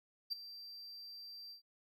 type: tone with ADSR envelope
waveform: triangle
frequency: 4700 Hz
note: D8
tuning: 1 cent sharp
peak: -32 dBFS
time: 0.3-1.62 s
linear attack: 24 ms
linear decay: 12 ms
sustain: -15 dB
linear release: 110 ms
effects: none